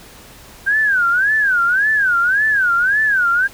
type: tone with vibrato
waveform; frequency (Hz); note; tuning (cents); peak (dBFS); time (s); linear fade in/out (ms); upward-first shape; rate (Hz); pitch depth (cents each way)
sine; 1556; G6; -13; -12; 0.66-3.48; 20; sine; 1.8; 210
effects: pink hiss -41 dBFS RMS until 3.53 s